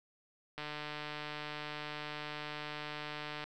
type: click train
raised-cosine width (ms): 0.3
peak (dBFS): -25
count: 430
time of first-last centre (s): 0.58-3.44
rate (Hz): 150
effects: none